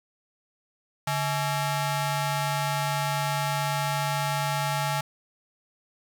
sawtooth ring-modulated tone, 497.3 Hz, B4, 12 cents sharp, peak -18 dBFS, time 1.07-5.01 s, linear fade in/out 5 ms, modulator 353 Hz, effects none

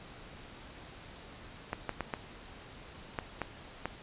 clicks, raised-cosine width 0.5 ms, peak -18 dBFS, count 7, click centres 1.731 / 1.893 / 2.007 / 2.138 / 3.188 / 3.417 / 3.856 s, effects pink hiss -50 dBFS RMS until 4.02 s + resampled to 8000 Hz

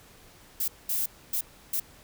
violet noise bursts at uneven times, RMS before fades -28 dBFS, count 4, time 0.6-0.68 / 0.89-1.06 / 1.33-1.41 / 1.73-1.8 s, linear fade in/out 5 ms, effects pink hiss -54 dBFS RMS until 2.03 s

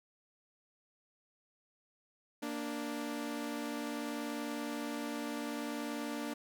sawtooth tone pair together, 233.1 / 293.7 Hz, A#3 / D4, 0 / 0 cents, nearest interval major third, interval 400 cents, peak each -37 / -35 dBFS, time 2.42-6.34 s, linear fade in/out 10 ms, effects none

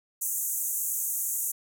white band-pass noise, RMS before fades -30 dBFS, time 0.21-1.52 s, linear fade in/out 10 ms, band 6300 to 16000 Hz, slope 96 dB/octave, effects none

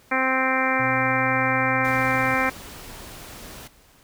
harmonic tone, 261.5 Hz, C4, 1 cent flat, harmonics 1 / 2 / 3 / 4 / 5 / 6 / 7 / 8 / 9, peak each -28 / -28 / -28 / -28 / -28 / -28 / -28 / -28 / -28 dBFS, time 0.11-2.5 s, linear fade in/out 10 ms
sine tone, 124.9 Hz, B2, 20 cents sharp, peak -30 dBFS, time 0.79-2.35 s, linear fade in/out 10 ms
pink noise, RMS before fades -40 dBFS, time 1.84-3.68 s, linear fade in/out 10 ms
effects pink hiss -55 dBFS RMS until 4.03 s

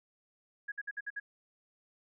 sine tone bursts, 1661.2 Hz, G#6, in tune, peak -35 dBFS, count 6, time 0.68-1.2 s, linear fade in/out 10 ms, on 40 ms, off 56 ms, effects none

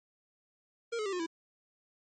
square tone with pitch steps, 466.2 / 427.5 / 392 / 359.5 / 329.7 Hz, A#4 / A4 / G4 / F#4 / E4, 0 / -50 / 0 / -50 / 0 cents, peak -33 dBFS, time 0.92-1.265 s, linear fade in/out 10 ms, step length 69 ms, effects MP3 32 kbps

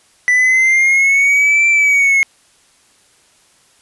triangle linear two-way sweep, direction up then down, 1975.5 to 2349 to 2160 Hz, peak -7 dBFS, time 0.28-2.23 s, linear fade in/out 0 ms, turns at 1.68 s, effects white hiss -52 dBFS RMS until 3.81 s + resampled to 24000 Hz

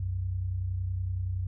sine tone pair together, 62.41 / 93.1 Hz, B1 / F#2, +19 / +11 cents, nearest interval perfect fifth, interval 692 cents, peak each -36 / -29 dBFS, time 0-1.47 s, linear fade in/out 5 ms, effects none

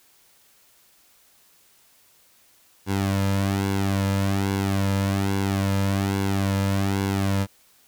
sawtooth tone with flanger, 98 Hz, G2, in tune, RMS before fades -23 dBFS, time 2.86-7.47 s, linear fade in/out 50 ms, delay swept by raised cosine 1.6 to 2.7 ms, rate 1.2 Hz, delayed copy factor -0.7, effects white hiss -58 dBFS RMS until 7.87 s

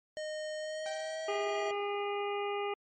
square tone with pitch glide, 616 to 645.5 Hz, D#5 to E5, -17 to -37 cents, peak -37 dBFS, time 0.17-1.71 s, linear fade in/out 0 ms, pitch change +80 cents, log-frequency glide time 0.58-1.38 s
sawtooth tone with exponential decay, 780 Hz, G5, 9 cents flat, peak -36 dBFS, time 0.86-2.38 s, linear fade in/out 0 ms, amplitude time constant 330 ms
harmonic tone, 406.7 Hz, G#4, 36 cents flat, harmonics 1 / 2 / 3 / 5 / 6 / 7, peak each -34 / -38 / -41 / -46 / -45 / -47 dBFS, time 1.28-2.74 s, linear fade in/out 5 ms
effects MP3 32 kbps

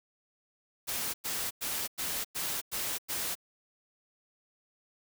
white noise bursts, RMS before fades -34 dBFS, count 7, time 0.87-3.354 s, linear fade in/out 20 ms, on 270 ms, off 99 ms, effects none

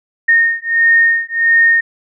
sine beating tone pair, 1840 / 1841.5 Hz, A#6 / A#6, -23 / -22 cents, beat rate 1.5 Hz, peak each -12 dBFS, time 0.28-1.81 s, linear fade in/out 10 ms, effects none

